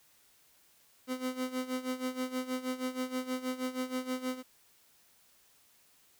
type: tone with tremolo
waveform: 30% pulse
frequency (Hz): 255.6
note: C4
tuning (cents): -40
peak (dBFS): -28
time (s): 1.07-4.43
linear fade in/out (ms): 50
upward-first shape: sine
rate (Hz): 6.3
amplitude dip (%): 80
effects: white hiss -65 dBFS RMS until 6.19 s